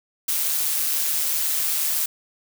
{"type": "noise with amplitude modulation", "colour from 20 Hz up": "blue", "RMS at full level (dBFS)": -21, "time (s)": [0.28, 2.06], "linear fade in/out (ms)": 5, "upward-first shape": "sine", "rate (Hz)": 153, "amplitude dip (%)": 45, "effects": []}